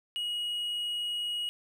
triangle tone, 2898 Hz, F#7, 37 cents flat, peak -29 dBFS, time 0.16-1.49 s, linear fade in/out 0 ms, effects none

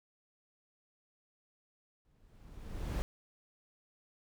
brown noise with exponential growth, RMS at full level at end -31 dBFS, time 2.05-3.02 s, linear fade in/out 0 ms, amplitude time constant 210 ms, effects none

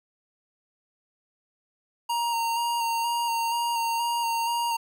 square tone with vibrato, 932.3 Hz, A#5, in tune, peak -25 dBFS, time 2.09-4.77 s, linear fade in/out 10 ms, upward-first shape square, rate 2.1 Hz, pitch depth 18 cents each way, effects none

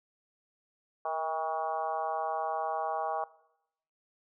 harmonic tone with a mistuned harmonic, 160 Hz, D#3, 49 cents sharp, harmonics 3 / 4 / 5 / 6 / 7 / 8 / 9, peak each -42 / -36 / -34 / -41 / -37 / -48 / -49 dBFS, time 1.05-3.24 s, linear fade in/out 2 ms, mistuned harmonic 3, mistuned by -32 cents, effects noise-tail reverb RT60 0.8 s tail -19 dB re dry

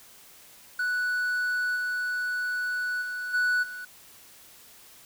triangle tone with level steps, 1480 Hz, F#6, in tune, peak -23 / -25 / -29 / -20 / -34 dBFS, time 0.79-3.85 s, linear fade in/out 5 ms, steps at 1.75 / 3.01 / 3.33 / 3.62 s, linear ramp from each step 20 ms, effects white hiss -52 dBFS RMS until 5.05 s

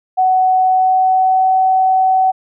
sine tone with pitch glide, 747 to 754.8 Hz, F#5 to F#5, +16 to +34 cents, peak -9 dBFS, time 0.17-2.32 s, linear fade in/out 20 ms, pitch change +18 cents, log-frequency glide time 0.62-1.51 s, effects none

